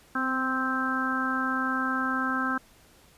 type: harmonic tone with a mistuned harmonic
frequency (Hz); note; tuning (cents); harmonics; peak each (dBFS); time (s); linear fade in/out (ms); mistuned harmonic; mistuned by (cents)
261.6; C4; 0; 1 / 2 / 3 / 4 / 5 / 6; -30 / -42 / -39 / -34 / -30 / -30; 0.15-2.58; 5; 1; -16
effects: pink hiss -57 dBFS RMS until 3.17 s + resampled to 32000 Hz